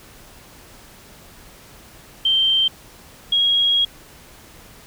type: tone pair in turn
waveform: sine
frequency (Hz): 3136 / 3293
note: G7 / G#7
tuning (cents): 0 / -15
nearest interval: minor second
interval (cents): 85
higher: second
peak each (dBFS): -14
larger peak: neither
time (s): 2.25-2.68 / 3.32-3.85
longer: second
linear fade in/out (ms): 5
effects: pink hiss -45 dBFS RMS until 4.86 s